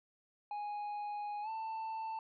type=tone with pitch glide; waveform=triangle; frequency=829 to 888.5 Hz; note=G#5 to A5; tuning=-3 to +17 cents; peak=-36 dBFS; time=0.51-2.19 s; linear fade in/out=2 ms; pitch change=+120 cents; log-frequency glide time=1.42-1.49 s; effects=resampled to 11025 Hz